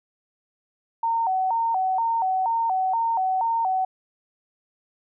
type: tone with vibrato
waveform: sine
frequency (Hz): 830.6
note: G#5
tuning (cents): 0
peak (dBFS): -20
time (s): 1.03-3.85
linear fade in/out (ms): 5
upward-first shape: square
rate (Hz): 2.1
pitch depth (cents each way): 170
effects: none